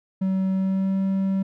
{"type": "tone with pitch glide", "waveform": "triangle", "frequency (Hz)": [190, 192.76], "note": ["F#3", "G3"], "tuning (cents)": [46, -29], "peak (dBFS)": -18, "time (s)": [0.21, 1.43], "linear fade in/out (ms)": 10, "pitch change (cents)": 25, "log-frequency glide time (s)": [0.52, 0.96], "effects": []}